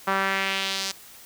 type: tone with band-pass filter sweep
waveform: sawtooth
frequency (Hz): 193.6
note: G3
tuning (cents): -21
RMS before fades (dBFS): -26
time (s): 0.07-0.92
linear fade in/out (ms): 10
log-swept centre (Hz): 1200 to 5500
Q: 1.7
effects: white hiss -47 dBFS RMS until 1.25 s